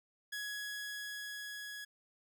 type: tone with level ramp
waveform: sawtooth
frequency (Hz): 1674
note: G#6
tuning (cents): +13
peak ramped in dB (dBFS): -35 to -40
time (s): 0.32-1.85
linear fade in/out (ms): 10
effects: none